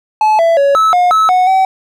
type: tone with pitch steps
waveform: triangle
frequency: 861 / 666 / 560 / 1302 / 716 / 1298 / 735 / 762 Hz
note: A5 / E5 / C#5 / E6 / F5 / E6 / F#5 / G5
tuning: -38 / +18 / +18 / -22 / +43 / -27 / -12 / -49 cents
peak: -5 dBFS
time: 0.21-1.65 s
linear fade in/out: 2 ms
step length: 180 ms
effects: none